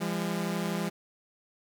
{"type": "tone pair together", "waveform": "sawtooth", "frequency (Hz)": [170.98, 202.9], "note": ["F3", "G#3"], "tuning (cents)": [-36, -40], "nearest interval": "minor third", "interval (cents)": 296, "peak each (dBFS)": -28, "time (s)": [0, 0.9], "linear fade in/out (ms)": 20, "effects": []}